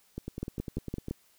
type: two click trains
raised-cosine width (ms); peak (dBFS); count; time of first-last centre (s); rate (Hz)
3; -20 / -23; 5 / 10; 0.43-1.11 / 0.18-1.084; 5.88 / 9.96
effects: white hiss -65 dBFS RMS until 1.38 s